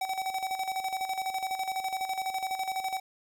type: tone with tremolo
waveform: square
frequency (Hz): 761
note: F#5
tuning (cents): +48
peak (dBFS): -29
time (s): 0.01-3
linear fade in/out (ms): 5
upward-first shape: square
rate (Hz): 12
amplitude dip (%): 60
effects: 10-bit